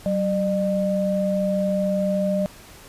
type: tone pair together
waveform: sine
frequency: 190.25 / 604 Hz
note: F#3 / D5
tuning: +48 / +48 cents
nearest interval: octave + minor sixth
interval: 2000 cents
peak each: -22 dBFS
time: 0.06-2.46 s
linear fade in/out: 0 ms
effects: pink hiss -45 dBFS RMS until 2.88 s + resampled to 32000 Hz